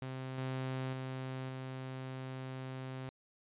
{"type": "tone with level steps", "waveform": "sawtooth", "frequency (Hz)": 130.81, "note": "C3", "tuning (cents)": 0, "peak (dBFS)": [-36, -32, -35, -37], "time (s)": [0.02, 3.09], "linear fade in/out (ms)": 0, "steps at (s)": [0.38, 0.93, 1.49], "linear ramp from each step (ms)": 2, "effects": ["resampled to 8000 Hz"]}